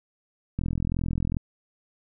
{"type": "click train", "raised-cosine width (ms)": 5, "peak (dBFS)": -15, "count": 34, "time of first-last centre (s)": [0.59, 1.368], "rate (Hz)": 42.4, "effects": []}